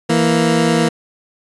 20% pulse tone pair together, 165.12 / 233.1 Hz, E3 / A#3, +3 / 0 cents, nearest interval tritone, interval 597 cents, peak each -10 dBFS, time 0.09-0.89 s, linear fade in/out 10 ms, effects resampled to 24000 Hz

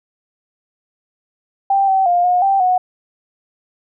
sine tone with pitch steps, 786 / 768 / 704 / 719 / 783 / 733 Hz, G5 / G5 / F5 / F#5 / G5 / F#5, +4 / -36 / +14 / -50 / -2 / -16 cents, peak -11 dBFS, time 1.7-2.78 s, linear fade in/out 5 ms, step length 180 ms, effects none

